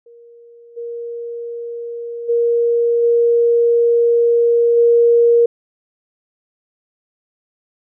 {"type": "tone with level steps", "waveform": "sine", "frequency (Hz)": 470.2, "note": "A#4", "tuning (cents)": 15, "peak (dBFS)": [-40, -24, -12, -10, -8], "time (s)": [0.06, 5.46], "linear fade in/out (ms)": 5, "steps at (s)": [0.76, 2.28, 3.02, 4.76], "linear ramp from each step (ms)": 20, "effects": []}